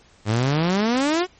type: exponential sweep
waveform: sawtooth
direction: up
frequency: 101.9 to 377.1 Hz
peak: -14 dBFS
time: 0.25-1.27 s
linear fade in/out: 50 ms
effects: pink hiss -54 dBFS RMS until 1.39 s + MP3 32 kbps

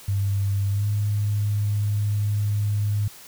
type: tone with pitch glide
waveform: sine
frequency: 99.3 to 103.64 Hz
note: G2 to G#2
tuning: +23 to -3 cents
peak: -20 dBFS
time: 0.08-3.08 s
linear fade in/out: 5 ms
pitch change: +74 cents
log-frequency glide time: 0.71-0.86 s
effects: white hiss -45 dBFS RMS until 3.27 s

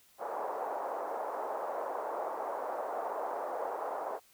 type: band-pass noise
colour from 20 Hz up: pink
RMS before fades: -37 dBFS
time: 0.18-4.2 s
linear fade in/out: 50 ms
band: 520 to 1000 Hz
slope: 24 dB/octave
effects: white hiss -64 dBFS RMS until 4.33 s

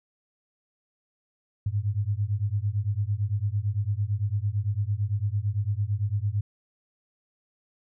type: beating tone pair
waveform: sine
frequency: 98.5 / 107.4 Hz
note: G2 / A2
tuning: +9 / -41 cents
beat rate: 8.9 Hz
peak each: -27 / -27 dBFS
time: 1.66-6.41 s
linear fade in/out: 5 ms
effects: none

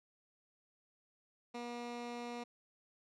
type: tone with low-pass filter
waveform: 15% pulse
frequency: 239.8 Hz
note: A#3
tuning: 49 cents sharp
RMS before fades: -44 dBFS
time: 1.54-2.44 s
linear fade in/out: 10 ms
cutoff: 5800 Hz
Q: 0.76
effects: none

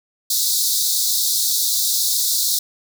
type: high-pass noise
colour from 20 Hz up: pink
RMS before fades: -19 dBFS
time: 0.3-2.59 s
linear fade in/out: 5 ms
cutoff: 3700 Hz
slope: 96 dB/octave
effects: none

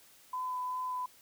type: tone with vibrato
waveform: sine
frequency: 1007 Hz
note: B5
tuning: 33 cents sharp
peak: -33 dBFS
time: 0.33-1.06 s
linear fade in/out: 5 ms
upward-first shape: sine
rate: 2.6 Hz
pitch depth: 10 cents each way
effects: white hiss -60 dBFS RMS until 1.21 s

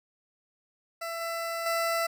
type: tone with level steps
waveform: 20% pulse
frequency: 668 Hz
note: E5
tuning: 23 cents sharp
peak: -28 / -26 / -21 dBFS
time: 1.01-2.07 s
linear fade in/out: 10 ms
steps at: 1.21 / 1.66 s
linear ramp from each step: 2 ms
effects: none

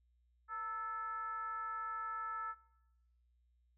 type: tone with frequency modulation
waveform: sine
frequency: 1318.5 Hz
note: E6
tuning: in tune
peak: -39 dBFS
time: 0.48-2.55 s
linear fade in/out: 50 ms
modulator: 412 Hz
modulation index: 0.65
effects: noise-tail reverb RT60 0.9 s tail -21 dB re dry + added 60 Hz sine -70 dBFS peak until 3.77 s

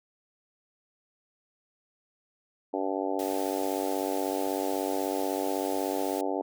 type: harmonic tone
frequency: 96.2 Hz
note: G2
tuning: 32 cents flat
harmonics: 3 / 4 / 5 / 6 / 7 / 8 / 9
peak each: -33 / -34 / -35 / -36 / -36 / -37 / -38 dBFS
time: 2.73-6.42 s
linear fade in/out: 10 ms
type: noise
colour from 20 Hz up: white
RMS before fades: -42 dBFS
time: 3.19-6.21 s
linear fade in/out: 2 ms
effects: none

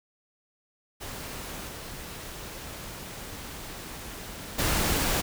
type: noise with level steps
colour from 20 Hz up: pink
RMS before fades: -38 / -40 / -26 dBFS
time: 1-5.22 s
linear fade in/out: 20 ms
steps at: 1.68 / 4.58 s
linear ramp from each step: 10 ms
effects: none

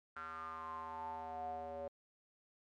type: tone with band-pass filter sweep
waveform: square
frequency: 80.7 Hz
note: E2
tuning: 36 cents flat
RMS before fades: -45 dBFS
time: 0.16-1.88 s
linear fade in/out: 5 ms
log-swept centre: 1400 to 590 Hz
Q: 9
effects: MP3 64 kbps

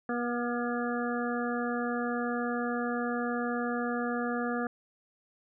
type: harmonic tone with a mistuned harmonic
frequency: 240.9 Hz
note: B3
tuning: 43 cents flat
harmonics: 1 / 2 / 3 / 5 / 6 / 7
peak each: -32 / -35 / -37 / -39 / -40 / -40 dBFS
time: 0.09-4.67 s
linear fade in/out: 2 ms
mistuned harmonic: 6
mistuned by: -39 cents
effects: none

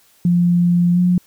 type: tone with pitch glide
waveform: sine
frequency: 174.61 to 178.9 Hz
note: F3 to F3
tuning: 0 to +42 cents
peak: -11 dBFS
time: 0.25-1.18 s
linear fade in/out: 2 ms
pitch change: +42 cents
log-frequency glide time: 0.93-0.99 s
effects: white hiss -54 dBFS RMS until 1.26 s

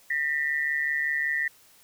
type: tone pair together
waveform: sine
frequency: 1812 / 1957.3 Hz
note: A#6 / B6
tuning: -50 / -16 cents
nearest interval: minor second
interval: 134 cents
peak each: -27 dBFS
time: 0.1-1.48 s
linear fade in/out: 5 ms
effects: white hiss -57 dBFS RMS until 1.83 s

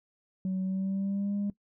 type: tone with pitch glide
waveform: sine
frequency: 187.9 to 202.6 Hz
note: F#3 to G#3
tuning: +27 to -43 cents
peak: -26 dBFS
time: 0.45-1.5 s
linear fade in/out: 2 ms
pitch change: +130 cents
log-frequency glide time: 0.63-1.35 s
effects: noise-tail reverb RT60 0.1 s tail -20 dB re dry + tanh soft clip ceiling -26 dBFS

